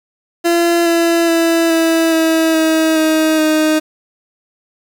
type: tone with pitch steps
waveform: 30% pulse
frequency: 341 / 336.5 / 332.1 / 327.7 / 323.4 / 319.1 / 314.9 / 310.7 Hz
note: F4 / E4 / E4 / E4 / E4 / D#4 / D#4 / D#4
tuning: -41 / +36 / +13 / -10 / -33 / +44 / +21 / -2 cents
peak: -8 dBFS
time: 0.44-3.8 s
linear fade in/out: 20 ms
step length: 420 ms
effects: 7-bit